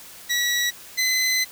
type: tone pair in turn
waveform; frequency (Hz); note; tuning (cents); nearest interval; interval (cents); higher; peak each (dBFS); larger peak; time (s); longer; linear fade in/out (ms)
20% pulse; 1935 / 2031; B6 / B6; -36 / +48; minor second; 84; second; -15 / -14; second; 0.29-0.71 / 0.97-1.45; second; 20
effects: white hiss -43 dBFS RMS until 1.51 s